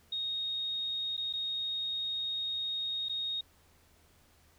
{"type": "tone with dropouts", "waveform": "sine", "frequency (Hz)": 3729, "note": "A#7", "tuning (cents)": 0, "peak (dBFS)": -32, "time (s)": [0.12, 3.41], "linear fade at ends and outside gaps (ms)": 5, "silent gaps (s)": [[1.168, 1.176], [1.328, 1.335], [3.086, 3.094]], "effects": ["added 80 Hz sine -67 dBFS peak until 4.58 s", "pink hiss -65 dBFS RMS until 4.58 s"]}